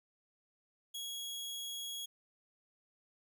sawtooth tone, 3322 Hz, G#7, in tune, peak -37 dBFS, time 0.94-2.06 s, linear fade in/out 10 ms, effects none

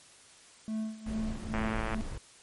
triangle tone with tremolo, 218.6 Hz, A3, 11 cents flat, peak -28 dBFS, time 0.68-2.01 s, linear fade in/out 0 ms, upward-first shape sine, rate 2.4 Hz, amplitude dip 85%
brown noise, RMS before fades -37 dBFS, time 1.06-2.18 s, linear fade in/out 5 ms
click train, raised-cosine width 0.5 ms, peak -19 dBFS, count 46, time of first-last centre 1.54-1.945 s, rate 111 Hz
effects white hiss -56 dBFS RMS until 2.42 s + MP3 48 kbps

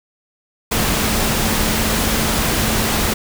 sine tone in noise, 218.4 Hz, A3, 13 cents flat, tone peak -25 dBFS, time 0.71-3.14 s, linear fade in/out 10 ms, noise pink, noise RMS -18 dBFS, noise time 0.71-3.14 s, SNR -10 dB, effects none

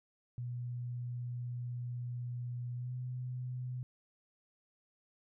sine tone with pitch glide, 122 to 125.65 Hz, B2 to B2, -21 to +30 cents, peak -37 dBFS, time 0.38-3.83 s, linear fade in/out 0 ms, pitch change +51 cents, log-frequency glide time 2.75-2.93 s, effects none

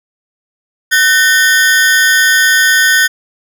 40% pulse ring-modulated tone, 1668 Hz, G#6, 7 cents sharp, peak -3 dBFS, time 0.91-3.08 s, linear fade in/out 20 ms, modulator 156 Hz, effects none

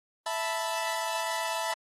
sawtooth chord, E suspended fourth, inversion none, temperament equal, 659.3 / 880 / 987.8 Hz, E5 / A5 / B5, 0 / 0 / 0 cents, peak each -30 dBFS, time 0.26-1.74 s, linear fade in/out 5 ms, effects AAC 32 kbps

